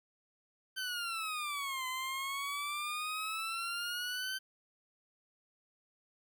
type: exponential two-way sweep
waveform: 20% pulse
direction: down then up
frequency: 1547 to 1021 to 1547 Hz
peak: -31 dBFS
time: 0.76-4.39 s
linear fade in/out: 20 ms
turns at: 1.87 s
effects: 11-bit